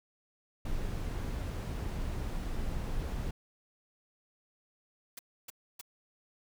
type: noise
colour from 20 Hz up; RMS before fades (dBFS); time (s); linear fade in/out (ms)
brown; -35; 0.65-3.31; 5
type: noise bursts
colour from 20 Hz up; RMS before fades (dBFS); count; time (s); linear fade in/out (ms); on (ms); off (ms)
white; -44; 3; 5.17-5.813; 5; 21; 290
effects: none